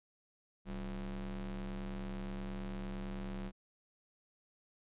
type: ring-modulated tone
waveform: square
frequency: 79.6 Hz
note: D#2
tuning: 40 cents sharp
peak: -37 dBFS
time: 0.65-3.52 s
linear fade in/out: 50 ms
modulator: 114 Hz
effects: resampled to 8000 Hz